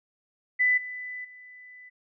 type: tone with level steps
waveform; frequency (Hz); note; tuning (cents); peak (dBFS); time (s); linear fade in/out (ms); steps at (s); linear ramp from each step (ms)
sine; 1996; B6; +18; -19 / -34 / -45; 0.59-1.9; 20; 0.77 / 1.24; 10
effects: none